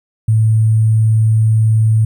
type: tone with sample-and-hold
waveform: sine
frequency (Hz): 110.2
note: A2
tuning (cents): +3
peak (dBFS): -8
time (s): 0.28-2.05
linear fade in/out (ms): 5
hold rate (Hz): 8820
effects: none